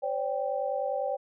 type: chord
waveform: sine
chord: C suspended second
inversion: none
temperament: equal with one note detuned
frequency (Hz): 523.3 / 573.3 / 784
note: C5 / D5 / G5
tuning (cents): 0 / -42 / 0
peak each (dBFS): -32 / -31 / -33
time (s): 0.02-1.17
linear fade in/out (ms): 20
effects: none